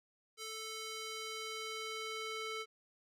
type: tone with band-pass filter sweep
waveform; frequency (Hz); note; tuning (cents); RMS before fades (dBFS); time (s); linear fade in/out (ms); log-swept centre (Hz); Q
square; 440; A4; 0; -43; 0.37-2.66; 50; 5500 to 2500; 0.74
effects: none